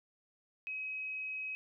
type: tone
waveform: sine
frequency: 2543 Hz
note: D#7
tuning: 37 cents sharp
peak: -37 dBFS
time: 0.67-1.55 s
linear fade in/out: 0 ms
effects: none